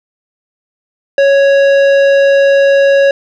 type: tone with tanh clipping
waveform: sine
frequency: 554.4 Hz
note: C#5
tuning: in tune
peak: -7 dBFS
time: 1.18-3.11 s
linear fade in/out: 2 ms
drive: 13 dB
effects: none